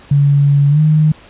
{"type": "tone with pitch glide", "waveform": "sine", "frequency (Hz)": [142.1, 154.07], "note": ["C#3", "D#3"], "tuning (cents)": [43, -17], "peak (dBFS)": -7, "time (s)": [0.11, 1.12], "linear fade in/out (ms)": 5, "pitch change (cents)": 140, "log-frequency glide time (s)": [0.69, 0.8], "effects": ["pink hiss -41 dBFS RMS until 1.29 s", "resampled to 8000 Hz"]}